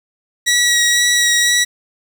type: tone with vibrato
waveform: 15% pulse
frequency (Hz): 1921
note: B6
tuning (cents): -48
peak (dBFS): -5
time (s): 0.46-1.65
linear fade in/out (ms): 20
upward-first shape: sine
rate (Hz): 2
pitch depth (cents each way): 15
effects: 7-bit